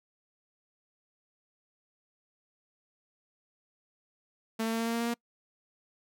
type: tone with pitch steps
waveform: sawtooth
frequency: 223.8 / 225.5 / 227.2 / 228.9 / 230.6 / 232.4 / 234.1 / 235.9 Hz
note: A3 / A3 / A#3 / A#3 / A#3 / A#3 / A#3 / A#3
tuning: +30 / +43 / -44 / -31 / -19 / -5 / +8 / +21 cents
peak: -25 dBFS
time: 4.59-5.142 s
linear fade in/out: 10 ms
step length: 69 ms
effects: noise-tail reverb RT60 0.1 s tail -26 dB re dry